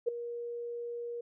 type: tone with ADSR envelope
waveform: sine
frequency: 474.4 Hz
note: A#4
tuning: 30 cents sharp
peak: -23 dBFS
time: 0.06-1.21 s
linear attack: 23 ms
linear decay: 7 ms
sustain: -13 dB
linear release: 6 ms
effects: none

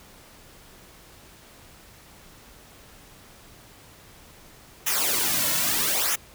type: noise with flanger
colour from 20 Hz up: white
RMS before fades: -24 dBFS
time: 4.86-6.16 s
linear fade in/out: 10 ms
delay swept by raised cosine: 0.22 to 2.52 ms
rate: 0.77 Hz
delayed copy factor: -0.75
effects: pink hiss -50 dBFS RMS until 6.34 s

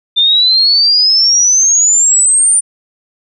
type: exponential sweep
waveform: sine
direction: up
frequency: 3563 to 9250 Hz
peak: -6 dBFS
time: 0.16-2.61 s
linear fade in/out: 20 ms
effects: none

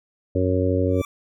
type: harmonic tone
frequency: 92.4 Hz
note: F#2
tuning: 2 cents flat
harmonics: 1 / 2 / 3 / 4 / 5 / 6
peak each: -22 / -32 / -24 / -27 / -25 / -26 dBFS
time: 0.35-1.02 s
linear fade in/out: 5 ms
type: tone with exponential growth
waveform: 25% pulse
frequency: 1166 Hz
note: D6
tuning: 13 cents flat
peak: -27 dBFS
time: 0.86-1.05 s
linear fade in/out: 2 ms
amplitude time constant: 41 ms
effects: none

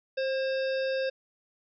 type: harmonic tone with a mistuned harmonic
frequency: 529 Hz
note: C5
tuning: 19 cents sharp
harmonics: 1 / 3 / 5 / 7 / 9 / 10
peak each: -27 / -37 / -41 / -44 / -46 / -47 dBFS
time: 0.17-1.1 s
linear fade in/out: 10 ms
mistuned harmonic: 3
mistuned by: +28 cents
effects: none

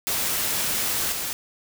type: noise with level steps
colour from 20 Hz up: white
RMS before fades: -25 / -29 dBFS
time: 0.07-1.33 s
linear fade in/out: 0 ms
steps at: 1.12 s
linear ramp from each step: 5 ms
effects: none

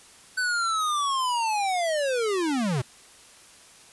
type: linear sweep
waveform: square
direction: down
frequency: 1521 to 114.8 Hz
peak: -24 dBFS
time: 0.37-2.82 s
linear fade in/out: 10 ms
effects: white hiss -51 dBFS RMS until 3.92 s + resampled to 24000 Hz

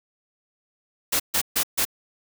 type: noise bursts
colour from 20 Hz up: white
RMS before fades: -22 dBFS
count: 4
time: 1.12-1.852 s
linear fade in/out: 10 ms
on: 78 ms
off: 140 ms
effects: none

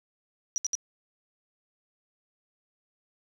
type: tone bursts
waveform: sine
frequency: 5820 Hz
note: F#8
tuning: 29 cents flat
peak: -25 dBFS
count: 3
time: 0.56-0.752 s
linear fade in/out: 0 ms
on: 20 ms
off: 66 ms
effects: none

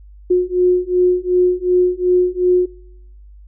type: beating tone pair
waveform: sine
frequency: 359.8 / 362.5 Hz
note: F#4 / F#4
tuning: -48 / -35 cents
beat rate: 2.7 Hz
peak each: -15 dBFS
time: 0.3-2.66 s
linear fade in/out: 10 ms
effects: noise-tail reverb RT60 0.9 s tail -26 dB re dry + added 50 Hz sine -38 dBFS peak until 3.47 s

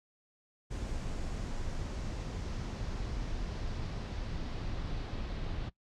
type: noise with low-pass filter sweep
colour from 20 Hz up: brown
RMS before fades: -37 dBFS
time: 0.7-5.7 s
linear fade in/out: 20 ms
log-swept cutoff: 7500 to 4100 Hz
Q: 1.6
effects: noise-tail reverb RT60 0.1 s tail -20 dB re dry

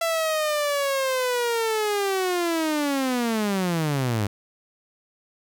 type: linear sweep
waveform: sawtooth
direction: down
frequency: 670 to 98 Hz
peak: -18 dBFS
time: 0.01-4.27 s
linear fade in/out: 5 ms
effects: none

